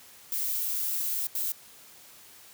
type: noise bursts at uneven times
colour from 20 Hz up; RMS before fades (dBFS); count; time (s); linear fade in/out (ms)
violet; -30; 2; 0.32-1.27 / 1.35-1.52; 2
effects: white hiss -52 dBFS RMS until 2.53 s + high-pass 60 Hz 12 dB/octave